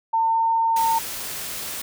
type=tone with pitch glide; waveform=sine; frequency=903 to 908.2 Hz; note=A5 to A#5; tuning=+45 to -45 cents; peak=-17 dBFS; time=0.13-0.99 s; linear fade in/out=10 ms; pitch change=+10 cents; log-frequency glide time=0.29-0.46 s
type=noise; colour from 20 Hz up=white; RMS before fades=-31 dBFS; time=0.76-1.82 s; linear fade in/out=5 ms
effects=none